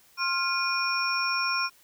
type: tone cluster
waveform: sine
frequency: 1060 / 1394 / 2446 / 5480 Hz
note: C6 / F6 / D#7 / F8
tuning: +22 / -4 / -30 / -34 cents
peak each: -30 dBFS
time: 0.17-1.7 s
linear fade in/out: 50 ms
effects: white hiss -59 dBFS RMS until 1.83 s